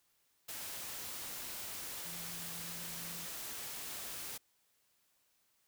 sine tone in noise, 170.4 Hz, F3, 42 cents flat, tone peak -52 dBFS, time 2.05-3.26 s, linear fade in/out 10 ms, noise white, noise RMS -44 dBFS, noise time 0.48-4.38 s, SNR -11 dB, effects white hiss -75 dBFS RMS until 5.67 s

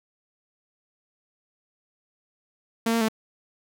sawtooth tone with pitch steps, 227.9 / 229.8 / 220.4 Hz, A#3 / A#3 / A3, -39 / -25 / +3 cents, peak -17 dBFS, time 2.86-3.085 s, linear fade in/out 5 ms, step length 75 ms, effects none

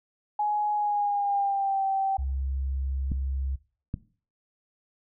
sine tone with pitch glide, 837 to 776.5 Hz, G#5 to G5, +13 to -17 cents, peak -23 dBFS, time 0.39-2.17 s, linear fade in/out 5 ms, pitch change -130 cents, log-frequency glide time 0.74-1.84 s
sine tone, 67.1 Hz, C2, 44 cents sharp, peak -27 dBFS, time 2.18-3.56 s, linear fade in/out 10 ms
clicks, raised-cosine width 5 ms, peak -17 dBFS, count 2, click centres 3.118 / 3.941 s
effects noise-tail reverb RT60 0.4 s tail -18 dB re dry

